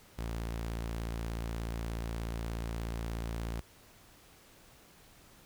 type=tone; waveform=sawtooth; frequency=56.7 Hz; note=A#1; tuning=47 cents flat; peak=-31 dBFS; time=0.18-3.61 s; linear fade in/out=10 ms; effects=pink hiss -59 dBFS RMS until 5.45 s